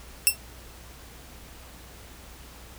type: tone with exponential decay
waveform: 5% pulse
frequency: 2695 Hz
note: E7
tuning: 38 cents sharp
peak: -3 dBFS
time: 0.27-0.37 s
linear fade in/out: 0 ms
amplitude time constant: 21 ms
effects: added 60 Hz sine -48 dBFS peak until 2.78 s + pink hiss -48 dBFS RMS until 2.78 s